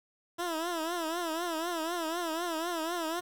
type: tone with vibrato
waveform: 15% pulse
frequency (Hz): 334.1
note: E4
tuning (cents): +23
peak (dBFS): -25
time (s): 0.38-3.21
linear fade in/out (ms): 20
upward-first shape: triangle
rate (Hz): 4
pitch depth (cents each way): 130
effects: 9-bit